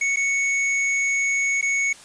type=tone with dropouts; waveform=square; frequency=2217 Hz; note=C#7; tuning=in tune; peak=-20 dBFS; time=0.01-1.93 s; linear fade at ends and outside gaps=5 ms; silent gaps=0.161-0.169 / 1.613-1.625 s; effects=white hiss -45 dBFS RMS until 2.04 s + resampled to 22050 Hz